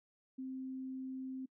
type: tone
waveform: sine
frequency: 261.6 Hz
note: C4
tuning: in tune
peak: -40 dBFS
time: 0.38-1.46 s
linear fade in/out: 10 ms
effects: noise-tail reverb RT60 0.1 s tail -23 dB re dry